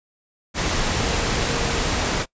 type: tone in noise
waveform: sine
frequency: 466.2 Hz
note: A#4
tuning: in tune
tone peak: -32 dBFS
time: 0.98-1.89 s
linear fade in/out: 50 ms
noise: pink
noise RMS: -22 dBFS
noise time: 0.54-2.26 s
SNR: -13 dB
effects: noise-tail reverb RT60 0.1 s tail -22 dB re dry + resampled to 16000 Hz